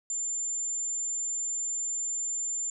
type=tone; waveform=sine; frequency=7210 Hz; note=A8; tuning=41 cents sharp; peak=-29 dBFS; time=0.1-2.7 s; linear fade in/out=2 ms; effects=none